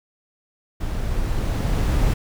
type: noise with level ramp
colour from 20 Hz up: brown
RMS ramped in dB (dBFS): -26 to -17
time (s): 0.8-2.14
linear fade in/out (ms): 10
effects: none